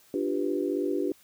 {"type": "chord", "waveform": "sine", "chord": "G dominant seventh", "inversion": "second", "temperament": "equal", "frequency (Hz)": [293.7, 349.2, 392, 493.9], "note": ["D4", "F4", "G4", "B4"], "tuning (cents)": [0, 0, 0, 0], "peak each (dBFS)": [-30, -31, -30, -35], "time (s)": [0.14, 1.12], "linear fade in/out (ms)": 2, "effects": ["white hiss -59 dBFS RMS until 1.23 s"]}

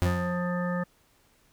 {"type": "tone with exponential decay", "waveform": "40% pulse", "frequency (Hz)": 89.3, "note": "F2", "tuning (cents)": 39, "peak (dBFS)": -19, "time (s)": [0.02, 0.53], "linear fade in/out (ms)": 0, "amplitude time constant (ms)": 110}
{"type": "harmonic tone", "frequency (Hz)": 177.4, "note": "F3", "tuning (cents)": 27, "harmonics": [1, 3, 5, 7, 9, 10], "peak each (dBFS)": [-28, -33, -41, -37, -48, -38], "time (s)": [0.05, 0.84], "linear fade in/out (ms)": 10}
{"effects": ["pink hiss -64 dBFS RMS until 1.52 s"]}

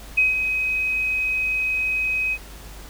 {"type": "tone with ADSR envelope", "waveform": "sine", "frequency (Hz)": 2527, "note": "D#7", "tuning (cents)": 26, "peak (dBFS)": -13, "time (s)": [0.17, 2.38], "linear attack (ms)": 12, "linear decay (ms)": 160, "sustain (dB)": -7, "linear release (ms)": 53, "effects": ["added 50 Hz sine -39 dBFS peak until 2.89 s", "pink hiss -43 dBFS RMS until 2.89 s"]}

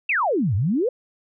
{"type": "exponential two-way sweep", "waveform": "sine", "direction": "down then up", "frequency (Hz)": [2794, 90, 540], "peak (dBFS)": -18, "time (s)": [0.09, 0.89], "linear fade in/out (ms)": 5, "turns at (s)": 0.55, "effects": []}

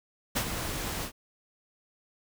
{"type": "noise with ADSR envelope", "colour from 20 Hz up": "pink", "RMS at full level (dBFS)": -26, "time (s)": [0.35, 1.12], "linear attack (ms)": 19, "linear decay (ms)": 68, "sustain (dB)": -8, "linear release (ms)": 82, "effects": []}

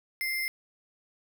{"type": "tone with sample-and-hold", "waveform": "sine", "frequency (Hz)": 2093, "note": "C7", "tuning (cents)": 0, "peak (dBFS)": -28, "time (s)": [0.21, 0.48], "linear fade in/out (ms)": 0, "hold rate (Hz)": 7350, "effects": []}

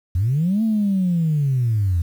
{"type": "linear two-way sweep", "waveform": "sine", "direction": "up then down", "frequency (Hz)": [81, 225.9, 81], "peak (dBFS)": -15, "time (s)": [0.15, 2.02], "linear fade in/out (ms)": 5, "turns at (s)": 0.63, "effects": ["tanh soft clip ceiling -12 dBFS", "8-bit"]}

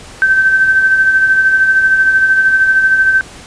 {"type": "tone with tremolo", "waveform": "sine", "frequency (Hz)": 1548, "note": "G6", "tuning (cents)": -22, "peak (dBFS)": -5, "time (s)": [0.22, 3.21], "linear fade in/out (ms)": 0, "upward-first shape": "sine", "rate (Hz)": 13, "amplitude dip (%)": 45, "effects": ["pink hiss -34 dBFS RMS until 3.46 s", "resampled to 22050 Hz"]}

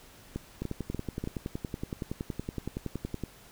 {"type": "two click trains", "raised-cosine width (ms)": 3, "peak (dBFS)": [-20, -20], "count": [4, 29], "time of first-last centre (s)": [[0.36, 1.24], [0.62, 3.237]], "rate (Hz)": [3.41, 10.7], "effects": ["pink hiss -54 dBFS RMS until 3.51 s"]}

